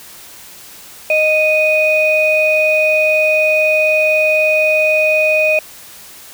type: tone pair together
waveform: sine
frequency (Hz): 620.2 / 2486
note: D#5 / D#7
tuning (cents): -6 / -2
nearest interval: 2 octaves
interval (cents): 2404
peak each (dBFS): -12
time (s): 1.1-5.59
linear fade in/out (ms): 2
effects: tanh soft clip ceiling -3 dBFS + white hiss -37 dBFS RMS until 6.33 s